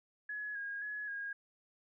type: tone with vibrato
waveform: sine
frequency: 1661.2 Hz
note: G#6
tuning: in tune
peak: -38 dBFS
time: 0.29-1.33 s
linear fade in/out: 5 ms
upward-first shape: square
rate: 1.9 Hz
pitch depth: 30 cents each way
effects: none